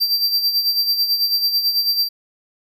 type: tone with tremolo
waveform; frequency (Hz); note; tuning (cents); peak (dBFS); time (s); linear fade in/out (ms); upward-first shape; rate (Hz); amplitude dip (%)
square; 4699; D8; 0; -14; 0-2.09; 20; sine; 9.1; 60
effects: none